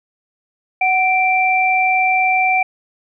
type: tone pair together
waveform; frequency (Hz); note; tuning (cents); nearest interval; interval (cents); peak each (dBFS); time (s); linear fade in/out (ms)
sine; 746 / 2351; F#5 / D7; +14 / +1; octave + minor sixth; 1987; -15; 0.81-2.63; 5
effects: none